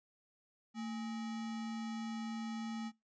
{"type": "tone with sample-and-hold", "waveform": "sine", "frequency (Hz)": 224.6, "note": "A3", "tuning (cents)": 36, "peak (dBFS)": -38, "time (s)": [0.74, 2.92], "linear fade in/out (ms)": 50, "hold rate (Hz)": 1050, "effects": ["noise-tail reverb RT60 0.2 s tail -24 dB re dry", "resampled to 16000 Hz"]}